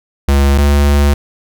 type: tone pair in turn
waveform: square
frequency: 69.8 / 71.56 Hz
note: C#2 / D2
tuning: +13 / -44 cents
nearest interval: unison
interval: 43 cents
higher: second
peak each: -8 dBFS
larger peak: neither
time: 0.28-0.58 / 0.58-1.14 s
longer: second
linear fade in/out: 5 ms
effects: none